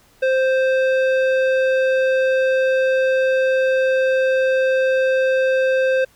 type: tone with low-pass filter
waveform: square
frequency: 523.3 Hz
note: C5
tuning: in tune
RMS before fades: -17 dBFS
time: 0.22-6.05 s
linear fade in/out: 10 ms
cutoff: 2300 Hz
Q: 0.94
effects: pink hiss -54 dBFS RMS until 6.15 s